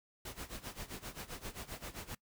pink noise with tremolo, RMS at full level -43 dBFS, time 0.25-2.15 s, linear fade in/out 5 ms, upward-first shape sine, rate 7.6 Hz, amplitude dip 85%, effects noise-tail reverb RT60 0.1 s tail -23 dB re dry

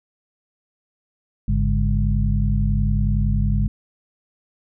harmonic tone with a mistuned harmonic, 50.9 Hz, G#1, 34 cents flat, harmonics 1 / 2 / 3 / 4, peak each -19 / -22 / -24 / -25 dBFS, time 1.48-3.68 s, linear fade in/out 5 ms, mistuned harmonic 3, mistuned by -140 cents, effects none

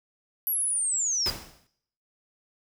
sine linear sweep, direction down, 11810 to 4844 Hz, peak -24 dBFS, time 0.47-1.3 s, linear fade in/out 0 ms
pink noise with exponential decay, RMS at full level -30 dBFS, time 1.26-1.67 s, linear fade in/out 1 ms, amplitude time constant 89 ms
effects noise-tail reverb RT60 0.7 s tail -18 dB re dry

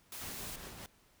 white noise, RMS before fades -45 dBFS, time 0.12-0.56 s, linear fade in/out 2 ms
pink noise with tremolo, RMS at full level -46 dBFS, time 0.21-0.86 s, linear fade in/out 0 ms, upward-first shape sine, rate 5.1 Hz, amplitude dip 40%
effects pink hiss -67 dBFS RMS until 1.2 s

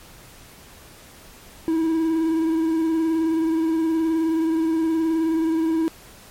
triangle tone with vibrato, 323.6 Hz, E4, 32 cents flat, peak -16 dBFS, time 1.68-5.88 s, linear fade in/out 0 ms, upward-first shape sine, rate 19 Hz, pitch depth 31 cents each way, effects pink hiss -46 dBFS RMS until 6.3 s + MP3 64 kbps

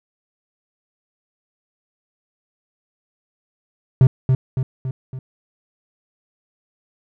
triangle tone with echo, 130 Hz, C3, 11 cents flat, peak -5 dBFS, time 4.01-4.07 s, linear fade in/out 2 ms, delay 280 ms, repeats 4, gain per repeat -5 dB, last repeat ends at 5.19 s, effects none

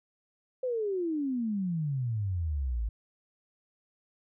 sine exponential sweep, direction down, 523.3 to 52 Hz, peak -28 dBFS, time 0.63-2.89 s, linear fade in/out 5 ms, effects none

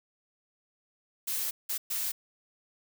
blue noise bursts at uneven times, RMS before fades -32 dBFS, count 3, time 1.27-1.51 / 1.69-1.78 / 1.9-2.12 s, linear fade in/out 10 ms, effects none

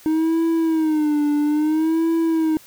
triangle tone with vibrato, 311.1 Hz, D#4, in tune, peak -14 dBFS, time 0.06-2.57 s, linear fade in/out 0 ms, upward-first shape sine, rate 0.6 Hz, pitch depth 100 cents each way, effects white hiss -47 dBFS RMS until 2.66 s

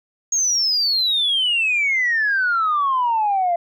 sine exponential sweep, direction down, 6645 to 677 Hz, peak -15 dBFS, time 0.32-3.56 s, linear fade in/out 5 ms, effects tanh soft clip ceiling -12 dBFS

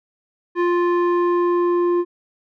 square tone with low-pass filter sweep, 350 Hz, F4, 4 cents sharp, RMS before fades -18 dBFS, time 0.55-2.05 s, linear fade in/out 50 ms, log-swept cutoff 1600 to 760 Hz, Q 1.5, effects none

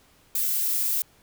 violet noise, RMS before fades -25 dBFS, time 0.35-1.02 s, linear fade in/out 2 ms, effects pink hiss -59 dBFS RMS until 1.22 s

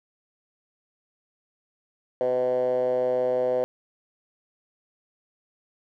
10% pulse tone with band-pass filter, 126 Hz, B2, 35 cents sharp, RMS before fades -24 dBFS, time 2.21-3.64 s, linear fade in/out 0 ms, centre 550 Hz, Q 9.8, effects none

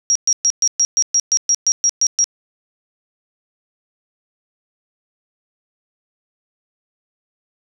sine tone bursts, 5660 Hz, F8, 22 cents sharp, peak -11 dBFS, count 13, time 0.1-2.242 s, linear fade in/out 0 ms, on 54 ms, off 120 ms, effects none

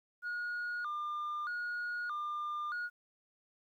sine tone with vibrato, 1316 Hz, E6, 3 cents flat, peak -33 dBFS, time 0.22-2.9 s, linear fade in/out 50 ms, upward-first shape square, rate 0.8 Hz, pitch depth 160 cents each way, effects tanh soft clip ceiling -34 dBFS + 12-bit

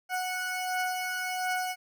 20% pulse beating tone pair, 735 / 736.4 Hz, F#5 / F#5, -12 / -8 cents, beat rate 1.4 Hz, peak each -31 / -26 dBFS, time 0.09-1.76 s, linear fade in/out 50 ms, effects none

